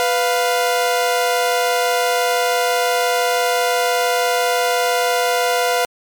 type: tone pair together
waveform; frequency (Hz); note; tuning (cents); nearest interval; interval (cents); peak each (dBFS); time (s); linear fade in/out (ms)
sawtooth; 495.3 / 700; B4 / F5; +5 / +4; tritone; 599; -14; 0-5.85; 0
effects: MP3 96 kbps